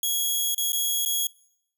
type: tone with dropouts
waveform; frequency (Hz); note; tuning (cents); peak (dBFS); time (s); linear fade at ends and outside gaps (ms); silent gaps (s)
10% pulse; 3322; G#7; 0; -15; 0.03-1.27; 2; 0.546-0.579 / 0.721-0.73 / 1.051-1.059
effects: noise-tail reverb RT60 0.7 s tail -23 dB re dry